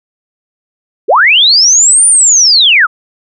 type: linear two-way sweep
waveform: sine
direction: up then down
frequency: 326.4 to 9397 to 1185 Hz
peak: -3 dBFS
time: 1.08-2.87 s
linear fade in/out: 20 ms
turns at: 2.07 s
effects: none